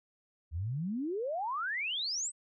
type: exponential sweep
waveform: sine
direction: up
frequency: 73.42 to 8500 Hz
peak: -32 dBFS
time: 0.51-2.32 s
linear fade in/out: 50 ms
effects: none